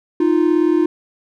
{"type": "tone pair together", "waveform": "triangle", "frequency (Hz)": [311.1, 349.2], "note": ["D#4", "F4"], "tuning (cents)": [0, 0], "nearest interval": "major second", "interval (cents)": 200, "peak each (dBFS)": -13, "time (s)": [0.2, 0.86], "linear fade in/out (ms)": 5, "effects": []}